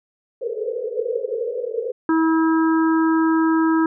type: band-pass noise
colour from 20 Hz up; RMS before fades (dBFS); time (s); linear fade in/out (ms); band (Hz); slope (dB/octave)
white; -25; 0.41-1.92; 10; 440 to 500; 96
type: harmonic tone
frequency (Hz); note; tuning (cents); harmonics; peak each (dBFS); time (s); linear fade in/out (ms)
322.9; E4; -36; 1 / 3 / 4 / 5; -15 / -25 / -27 / -29; 2.09-3.86; 2
effects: none